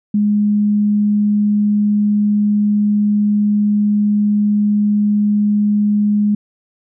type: tone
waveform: sine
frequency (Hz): 207.7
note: G#3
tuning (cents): 0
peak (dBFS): -11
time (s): 0.14-6.35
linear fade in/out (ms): 5
effects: none